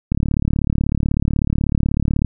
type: click train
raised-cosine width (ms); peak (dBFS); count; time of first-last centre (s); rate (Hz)
5; -5; 78; 0.12-2.247; 36.2
effects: none